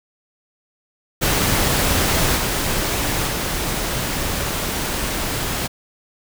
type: noise with level steps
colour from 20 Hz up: pink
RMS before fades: -18 / -21 / -23 dBFS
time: 1.21-5.68 s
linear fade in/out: 20 ms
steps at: 2.36 / 3.26 s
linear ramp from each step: 20 ms
effects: none